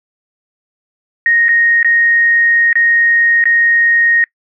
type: tone with dropouts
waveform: sine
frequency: 1864.7 Hz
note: A#6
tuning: in tune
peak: -8 dBFS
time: 1.26-4.24 s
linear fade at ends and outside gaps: 1 ms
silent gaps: 1.484-1.49 / 1.829-1.846 / 2.729-2.755 / 3.44-3.455 s
effects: noise-tail reverb RT60 0.1 s tail -23 dB re dry

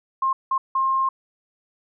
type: tone bursts at uneven times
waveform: sine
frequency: 1064 Hz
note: C6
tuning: 29 cents sharp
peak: -18 dBFS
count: 3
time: 0.22-0.33 / 0.51-0.58 / 0.75-1.09 s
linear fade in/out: 5 ms
effects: none

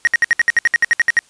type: tone bursts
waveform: triangle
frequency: 1879 Hz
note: A#6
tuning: 13 cents sharp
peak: -7 dBFS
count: 14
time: 0.05-1.19 s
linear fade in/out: 0 ms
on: 22 ms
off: 64 ms
effects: white hiss -52 dBFS RMS until 1.29 s + resampled to 22050 Hz

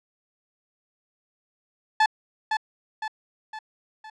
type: tone with echo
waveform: 30% pulse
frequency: 869 Hz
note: A5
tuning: 22 cents flat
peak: -13 dBFS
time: 2-2.06 s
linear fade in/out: 5 ms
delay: 510 ms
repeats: 4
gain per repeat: -6 dB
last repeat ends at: 4.1 s
effects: low-pass 4000 Hz 12 dB/octave

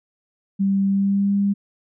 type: tone with pitch glide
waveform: sine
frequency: 196 to 200.2 Hz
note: G3 to G3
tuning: 0 to +37 cents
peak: -16 dBFS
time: 0.59-1.54 s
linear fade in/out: 20 ms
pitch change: +37 cents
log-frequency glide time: 0.87-1.34 s
effects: none

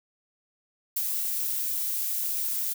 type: noise with ADSR envelope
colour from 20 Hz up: violet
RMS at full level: -27 dBFS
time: 0.96-2.74 s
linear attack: 6 ms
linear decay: 52 ms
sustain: -2 dB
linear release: 18 ms
effects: none

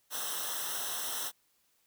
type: noise with comb filter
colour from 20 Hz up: white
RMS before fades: -36 dBFS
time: 0.1-1.32 s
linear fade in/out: 50 ms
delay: 0.43 ms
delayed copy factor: -0.9
effects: white hiss -72 dBFS RMS until 1.86 s

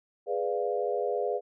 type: chord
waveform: sine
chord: G# diminished seventh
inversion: none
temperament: equal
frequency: 415.3 / 493.9 / 587.3 / 698.5 Hz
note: G#4 / B4 / D5 / F5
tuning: 0 / 0 / 0 / 0 cents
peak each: -31 / -31 / -34 / -34 dBFS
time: 0.26-1.41 s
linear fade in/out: 50 ms
effects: none

